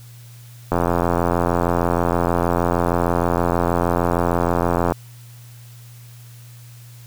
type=click train; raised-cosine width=1 ms; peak=-4 dBFS; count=364; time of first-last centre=0.72-4.921 s; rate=86.4 Hz; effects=added 119 Hz sine -39 dBFS peak until 7.06 s + white hiss -49 dBFS RMS until 7.06 s